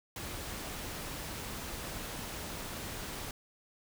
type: noise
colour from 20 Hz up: pink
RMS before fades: -41 dBFS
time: 0.16-3.31 s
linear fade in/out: 2 ms
effects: none